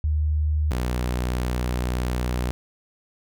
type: tone pair in turn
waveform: sine / sawtooth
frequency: 76 / 61.55 Hz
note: D#2 / B1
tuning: -40 / -5 cents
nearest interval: major third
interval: 365 cents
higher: first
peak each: -19 / -19 dBFS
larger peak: neither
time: 0.04-0.71 / 0.71-2.51 s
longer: second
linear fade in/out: 0 ms
effects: none